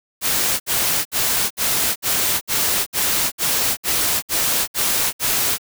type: noise bursts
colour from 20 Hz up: white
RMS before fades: -19 dBFS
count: 12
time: 0.21-5.583 s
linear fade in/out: 50 ms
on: 390 ms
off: 63 ms
effects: none